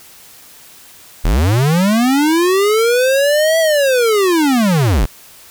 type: linear two-way sweep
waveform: square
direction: up then down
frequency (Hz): 32.7 to 659.3 to 32.7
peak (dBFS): -11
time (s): 1.24-5.06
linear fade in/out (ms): 10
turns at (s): 3.59
effects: white hiss -41 dBFS RMS until 5.5 s